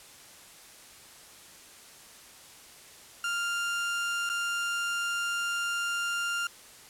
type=tone with dropouts; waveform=30% pulse; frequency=1396.9 Hz; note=F6; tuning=in tune; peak=-26 dBFS; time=3.24-6.47 s; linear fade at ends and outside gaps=2 ms; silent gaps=4.292-4.298 s; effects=white hiss -51 dBFS RMS until 6.89 s + low-pass 11000 Hz 12 dB/octave